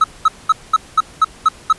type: tone bursts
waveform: triangle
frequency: 1289 Hz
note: E6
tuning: 39 cents flat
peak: -5 dBFS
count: 8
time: 0.01-1.728 s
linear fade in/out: 5 ms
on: 31 ms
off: 210 ms
effects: pink hiss -41 dBFS RMS until 1.78 s + resampled to 24000 Hz